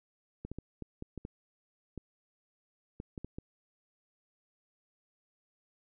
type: clicks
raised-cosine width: 3 ms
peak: -27 dBFS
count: 12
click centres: 0.45 / 0.516 / 0.586 / 0.823 / 1.024 / 1.177 / 1.251 / 1.977 / 3.001 / 3.178 / 3.246 / 3.385 s
effects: none